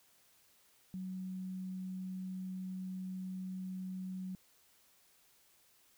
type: tone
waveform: sine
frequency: 186.5 Hz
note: F#3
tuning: 14 cents sharp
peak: -39 dBFS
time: 0.94-4.35 s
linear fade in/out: 0 ms
effects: white hiss -68 dBFS RMS until 5.97 s